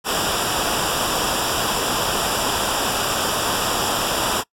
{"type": "noise with comb filter", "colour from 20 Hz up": "pink", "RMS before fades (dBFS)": -21, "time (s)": [0.04, 4.44], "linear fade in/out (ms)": 50, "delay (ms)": 0.47, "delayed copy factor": -0.75, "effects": ["noise-tail reverb RT60 0.1 s tail -23 dB re dry", "low-pass 12000 Hz 12 dB/octave"]}